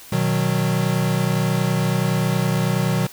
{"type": "chord", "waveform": "square", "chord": "B major", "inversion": "none", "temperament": "equal", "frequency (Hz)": [123.47, 155.56, 185], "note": ["B2", "D#3", "F#3"], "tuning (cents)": [0, 0, 0], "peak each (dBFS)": -23, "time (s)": [0.12, 3.07], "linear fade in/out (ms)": 5, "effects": ["white hiss -42 dBFS RMS until 3.12 s"]}